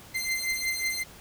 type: beating tone pair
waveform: sawtooth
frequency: 2078 / 2083.5 Hz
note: C7 / C7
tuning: -12 / -8 cents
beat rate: 5.5 Hz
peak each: -27 dBFS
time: 0.14-1.04 s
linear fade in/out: 20 ms
effects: pink hiss -49 dBFS RMS until 1.2 s